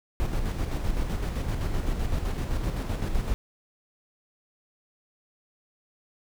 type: noise with tremolo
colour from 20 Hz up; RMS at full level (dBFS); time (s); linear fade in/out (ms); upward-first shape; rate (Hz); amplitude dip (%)
brown; -26; 0.2-3.34; 0; square; 7.8; 40
effects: none